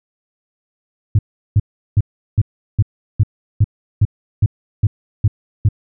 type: tone bursts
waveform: sine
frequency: 103.83 Hz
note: G#2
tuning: in tune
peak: -6 dBFS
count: 12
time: 1.15-5.688 s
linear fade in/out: 5 ms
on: 39 ms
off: 370 ms
effects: tanh soft clip ceiling -4 dBFS